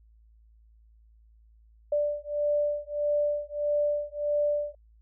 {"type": "beating tone pair", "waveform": "sine", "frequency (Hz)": [587.3, 588.9], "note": ["D5", "D5"], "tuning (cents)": [0, 5], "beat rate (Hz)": 1.6, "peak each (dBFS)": -28, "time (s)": [1.92, 4.75], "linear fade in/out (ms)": 5, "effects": ["added 55 Hz sine -55 dBFS peak until 5.01 s"]}